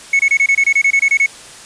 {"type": "tone bursts", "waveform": "triangle", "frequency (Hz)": 2204, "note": "C#7", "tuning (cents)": -11, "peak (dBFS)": -7, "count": 13, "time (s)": [0.13, 1.262], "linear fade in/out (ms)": 5, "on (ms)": 64, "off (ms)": 25, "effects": ["white hiss -36 dBFS RMS until 1.65 s", "resampled to 22050 Hz"]}